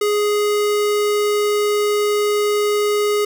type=tone; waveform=square; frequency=415.8 Hz; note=G#4; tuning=2 cents sharp; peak=-16 dBFS; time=0.01-3.25 s; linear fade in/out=5 ms; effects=none